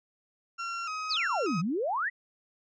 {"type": "tone with vibrato", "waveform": "35% pulse", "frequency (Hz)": 1315, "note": "E6", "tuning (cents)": -5, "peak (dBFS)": -31, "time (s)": [0.58, 1.62], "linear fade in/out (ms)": 20, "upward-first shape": "square", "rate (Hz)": 1.7, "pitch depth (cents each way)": 69}
{"type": "exponential two-way sweep", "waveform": "sine", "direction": "down then up", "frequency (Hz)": [5588, 151.3, 2042], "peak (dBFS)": -27, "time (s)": [1.09, 2.1], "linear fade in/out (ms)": 20, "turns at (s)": 1.59}
{"effects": ["resampled to 16000 Hz"]}